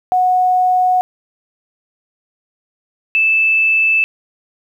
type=tone pair in turn; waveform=sine; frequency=734 / 2632 Hz; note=F#5 / E7; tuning=-14 / -3 cents; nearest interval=octave + minor seventh; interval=2211 cents; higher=second; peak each=-10 dBFS; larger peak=neither; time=0.12-1.01 / 3.15-4.04 s; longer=neither; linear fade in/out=0 ms; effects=8-bit